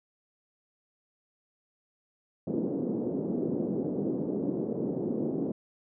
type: band-pass noise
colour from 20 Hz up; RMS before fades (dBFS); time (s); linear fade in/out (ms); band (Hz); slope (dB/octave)
pink; -31; 2.47-5.52; 5; 190 to 440; 24
effects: none